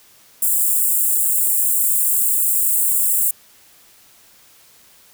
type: high-pass noise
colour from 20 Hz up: white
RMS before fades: -17 dBFS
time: 0.42-3.31 s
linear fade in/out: 5 ms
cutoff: 7400 Hz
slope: 96 dB/octave
effects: white hiss -50 dBFS RMS until 5.13 s